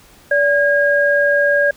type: tone pair together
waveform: sine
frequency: 576 / 1629.2 Hz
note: D5 / G#6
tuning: -34 / -34 cents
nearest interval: octave + tritone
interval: 1800 cents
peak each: -14 dBFS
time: 0.31-1.71 s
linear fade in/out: 5 ms
effects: pink hiss -47 dBFS RMS until 1.76 s